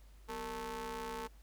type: ring-modulated tone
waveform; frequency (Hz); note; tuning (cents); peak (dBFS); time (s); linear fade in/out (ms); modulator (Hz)
sawtooth; 213.6; G#3; +49; -33; 0.28-1.28; 20; 673
effects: added 50 Hz sine -55 dBFS peak until 1.42 s + pink hiss -68 dBFS RMS until 1.42 s